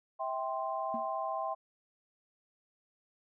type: chord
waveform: sine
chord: C major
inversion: first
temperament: equal with one note detuned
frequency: 650.2 / 784 / 1046.5 Hz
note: E5 / G5 / C6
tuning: -24 / 0 / 0 cents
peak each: -37 dBFS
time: 0.19-1.55 s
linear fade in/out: 20 ms
type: tone with exponential decay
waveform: triangle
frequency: 231.4 Hz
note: A#3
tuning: 13 cents flat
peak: -33 dBFS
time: 0.94-1.09 s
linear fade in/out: 2 ms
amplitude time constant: 32 ms
effects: none